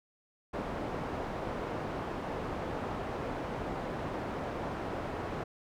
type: low-pass noise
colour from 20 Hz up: white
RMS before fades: -37 dBFS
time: 0.53-5.44 s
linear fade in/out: 10 ms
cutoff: 780 Hz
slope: 12 dB/octave
effects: none